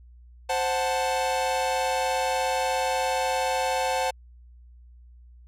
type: chord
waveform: 45% pulse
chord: F# diminished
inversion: second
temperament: equal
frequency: 523.3 / 740 / 880 Hz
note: C5 / F#5 / A5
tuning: 0 / 0 / 0 cents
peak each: -28 dBFS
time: 0.49-4.11 s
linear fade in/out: 10 ms
effects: added 60 Hz sine -47 dBFS peak until 5.47 s + low-pass 11000 Hz 12 dB/octave